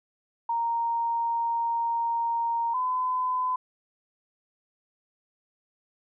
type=tone pair in turn; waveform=sine; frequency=930 / 1012.7 Hz; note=A#5 / B5; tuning=-4 / +43 cents; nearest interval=minor second; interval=147 cents; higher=second; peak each=-24 dBFS; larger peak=neither; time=0.49-2.74 / 2.74-3.56 s; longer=first; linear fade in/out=5 ms; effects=none